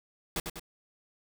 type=noise with echo; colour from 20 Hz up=pink; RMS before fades=-32 dBFS; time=0.36-0.4 s; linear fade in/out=2 ms; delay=98 ms; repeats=2; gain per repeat=-5 dB; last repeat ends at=0.596 s; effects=none